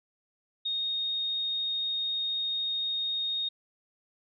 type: tone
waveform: sine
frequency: 3713 Hz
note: A#7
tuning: 8 cents flat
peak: -28 dBFS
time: 0.65-3.49 s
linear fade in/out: 10 ms
effects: none